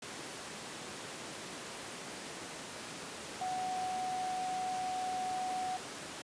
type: tone in noise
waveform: sine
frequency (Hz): 742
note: F#5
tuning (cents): +5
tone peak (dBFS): -34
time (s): 3.41-5.77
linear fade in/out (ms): 5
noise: pink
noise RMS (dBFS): -43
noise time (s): 0.02-6.22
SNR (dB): +6
effects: high-pass 200 Hz 12 dB/octave + resampled to 22050 Hz